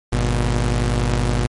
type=tone pair together; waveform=sawtooth; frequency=50.66 / 120.5 Hz; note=G#1 / B2; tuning=-42 / -42 cents; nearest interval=octave + minor third; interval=1500 cents; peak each=-15 / -16 dBFS; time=0.12-1.47 s; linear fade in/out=10 ms; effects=MP3 48 kbps